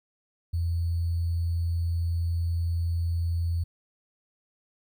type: tone with sample-and-hold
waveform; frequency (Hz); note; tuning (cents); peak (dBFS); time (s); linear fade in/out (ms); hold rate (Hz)
sine; 84.6; E2; +45; -24; 0.53-3.64; 10; 4410
effects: none

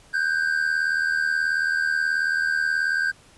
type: tone pair together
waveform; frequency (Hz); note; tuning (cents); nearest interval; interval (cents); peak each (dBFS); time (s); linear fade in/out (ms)
triangle; 1511.5 / 1590; F#6 / G6; +36 / +24; minor second; 88; -24 / -20; 0.13-3.12; 20
effects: pink hiss -53 dBFS RMS until 3.37 s + resampled to 24000 Hz

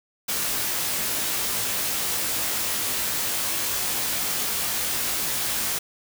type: noise with comb filter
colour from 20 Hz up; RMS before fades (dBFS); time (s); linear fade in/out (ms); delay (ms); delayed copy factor
white; -26; 0.28-5.79; 10; 19; +0.85
effects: none

